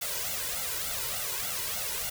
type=noise with flanger; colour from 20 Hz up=white; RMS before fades=-33 dBFS; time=0.01-2.1 s; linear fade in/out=10 ms; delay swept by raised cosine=1.4 to 2.08 ms; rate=3.4 Hz; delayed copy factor=+1; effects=none